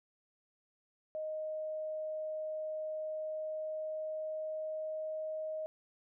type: tone with pitch glide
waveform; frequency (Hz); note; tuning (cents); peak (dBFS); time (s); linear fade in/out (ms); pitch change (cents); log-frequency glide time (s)
sine; 622.3 to 625.9; D#5 to D#5; 0 to +10; -36; 1.15-5.66; 0; +10; 2.92-5.34
effects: none